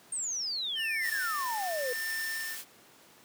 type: exponential sweep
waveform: sine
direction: down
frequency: 8760 to 477.7 Hz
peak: -31 dBFS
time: 0.12-1.93 s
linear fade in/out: 5 ms
type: tone with tremolo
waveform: square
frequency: 1791 Hz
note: A6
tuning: 30 cents sharp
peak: -33 dBFS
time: 0.75-2.58 s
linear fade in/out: 50 ms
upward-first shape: sine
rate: 0.89 Hz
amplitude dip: 60%
type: high-pass noise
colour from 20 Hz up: white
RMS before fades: -41 dBFS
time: 1.01-2.65 s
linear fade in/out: 50 ms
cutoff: 1000 Hz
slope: 12 dB/octave
effects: pink hiss -57 dBFS RMS until 3.24 s + high-pass 200 Hz 12 dB/octave

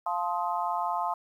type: chord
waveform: sine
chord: F dominant seventh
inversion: none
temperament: just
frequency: 698.5 / 873.1 / 1047.7 / 1257.2 Hz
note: F5 / A5 / C6 / Eb6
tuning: 0 / -14 / +2 / +18 cents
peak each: -32 / -31 / -32 / -36 dBFS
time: 0.06-1.14 s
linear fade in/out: 5 ms
effects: 10-bit

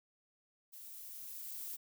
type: noise with level ramp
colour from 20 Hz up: violet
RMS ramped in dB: -52 to -43 dBFS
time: 0.72-1.77 s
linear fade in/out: 20 ms
effects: none

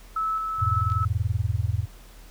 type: tone with tremolo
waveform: sine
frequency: 1304 Hz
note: E6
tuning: 19 cents flat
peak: -23 dBFS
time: 0.16-1.05 s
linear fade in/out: 5 ms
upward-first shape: square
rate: 2.3 Hz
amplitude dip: 30%
type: chord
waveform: sine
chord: E major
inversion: none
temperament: just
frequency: 82.41 / 103.01 / 123.61 Hz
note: E2 / G#2 / B2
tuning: 0 / -14 / +2 cents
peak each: -27 / -25 / -30 dBFS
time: 0.58-1.87 s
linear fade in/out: 50 ms
type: clicks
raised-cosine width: 0.2 ms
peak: -28 dBFS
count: 2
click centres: 0.901 / 0.92 s
effects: added 40 Hz sine -45 dBFS peak until 2.3 s + pink hiss -52 dBFS RMS until 2.3 s

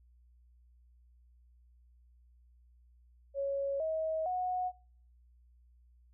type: tone with pitch steps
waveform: sine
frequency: 554.4 / 636.8 / 731.5 Hz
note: C#5 / D#5 / F#5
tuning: 0 / +40 / -20 cents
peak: -31 dBFS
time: 3.34-4.72 s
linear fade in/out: 50 ms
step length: 460 ms
effects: noise-tail reverb RT60 0.6 s tail -26 dB re dry + added 60 Hz sine -60 dBFS peak until 6.13 s

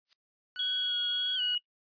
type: noise with exponential growth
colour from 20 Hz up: violet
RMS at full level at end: -41 dBFS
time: 0.05-0.13 s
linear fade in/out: 0 ms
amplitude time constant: 16 ms
type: tone with vibrato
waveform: sawtooth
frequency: 1480 Hz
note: F#6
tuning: in tune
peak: -36 dBFS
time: 0.56-1.55 s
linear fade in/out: 0 ms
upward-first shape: sine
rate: 1.5 Hz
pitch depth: 27 cents each way
type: tone with pitch glide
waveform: sine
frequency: 3316 to 2903 Hz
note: G#7 to F#7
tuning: -3 to -34 cents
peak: -28 dBFS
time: 0.59-1.58 s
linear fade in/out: 5 ms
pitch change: -231 cents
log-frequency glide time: 1.35-1.41 s
effects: noise-tail reverb RT60 0.1 s tail -20 dB re dry + resampled to 11025 Hz

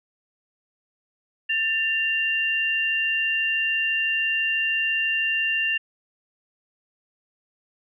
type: tone pair together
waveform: sine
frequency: 1784.8 / 2777 Hz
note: A6 / F7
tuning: +24 / -10 cents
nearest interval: minor sixth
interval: 766 cents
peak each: -26 / -22 dBFS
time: 1.49-5.78 s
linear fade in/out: 10 ms
effects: none

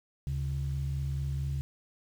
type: tone pair together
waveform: sine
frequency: 72.5 / 136.86 Hz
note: D2 / C#3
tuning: -22 / -22 cents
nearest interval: major seventh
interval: 1100 cents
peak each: -32 / -31 dBFS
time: 0.27-1.61 s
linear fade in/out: 0 ms
effects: tanh soft clip ceiling -24 dBFS + 9-bit

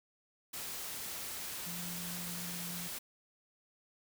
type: tone in noise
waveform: sine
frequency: 174.61 Hz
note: F3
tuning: in tune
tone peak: -44 dBFS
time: 1.66-2.88 s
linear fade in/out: 10 ms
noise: white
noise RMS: -42 dBFS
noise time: 0.53-2.99 s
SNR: -5 dB
effects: none

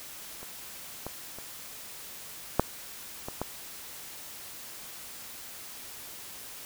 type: clicks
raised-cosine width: 1 ms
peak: -29 / -21 / -28 / -6 / -21 / -16 dBFS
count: 6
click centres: 0.43 / 1.066 / 1.386 / 2.596 / 3.285 / 3.416 s
effects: white hiss -44 dBFS RMS until 6.65 s

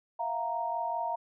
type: tone cluster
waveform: sine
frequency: 662 / 707 / 931 Hz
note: E5 / F5 / A#5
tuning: +7 / +21 / -2 cents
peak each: -37 / -35 / -32 dBFS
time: 0.19-1.16 s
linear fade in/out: 10 ms
effects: none

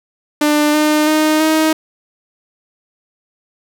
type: tone with pitch steps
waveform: sawtooth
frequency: 298.2 / 303.6 / 309.1 / 314.7 Hz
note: D4 / D#4 / D#4 / D#4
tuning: +27 / -42 / -11 / +20 cents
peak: -7 dBFS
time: 0.41-1.73 s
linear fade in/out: 5 ms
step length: 330 ms
effects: none

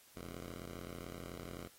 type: ring-modulated tone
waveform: 10% pulse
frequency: 87.31 Hz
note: F2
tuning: in tune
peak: -35 dBFS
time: 0.16-1.68 s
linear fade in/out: 10 ms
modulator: 25.7 Hz
effects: white hiss -63 dBFS RMS until 1.78 s + AAC 48 kbps

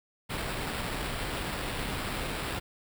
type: noise with sample-and-hold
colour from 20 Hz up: pink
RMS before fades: -34 dBFS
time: 0.29-2.6 s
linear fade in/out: 20 ms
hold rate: 6300 Hz
effects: none

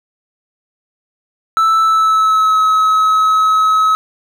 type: tone with pitch glide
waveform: triangle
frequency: 1318.5 to 1283.2 Hz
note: E6 to E6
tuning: 0 to -47 cents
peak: -7 dBFS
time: 1.57-3.95 s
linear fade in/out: 0 ms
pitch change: -47 cents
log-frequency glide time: 1.81-2.59 s
effects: none

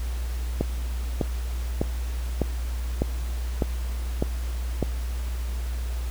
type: click train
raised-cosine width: 2 ms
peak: -9 dBFS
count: 8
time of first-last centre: 0.61-4.827 s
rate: 1.66 Hz
effects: added 60 Hz sine -26 dBFS peak until 6.1 s + pink hiss -43 dBFS RMS until 6.1 s

